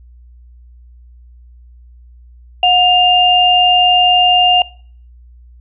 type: tone pair together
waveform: sine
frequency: 724 / 2804 Hz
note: F#5 / F7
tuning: -38 / +6 cents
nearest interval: octave + major seventh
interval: 2344 cents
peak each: -10 dBFS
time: 2.63-4.62 s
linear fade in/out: 2 ms
effects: noise-tail reverb RT60 0.5 s tail -22 dB re dry + added 60 Hz sine -38 dBFS peak until 5.6 s